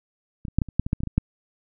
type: clicks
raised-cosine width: 5 ms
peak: -19 / -23 / -6 / -10 / -25 / -6 / -15 / -9 / -20 / -13 / -17 / -6 dBFS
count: 12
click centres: 0.452 / 0.483 / 0.586 / 0.618 / 0.687 / 0.796 / 0.865 / 0.931 / 1.005 / 1.035 / 1.073 / 1.18 s
effects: none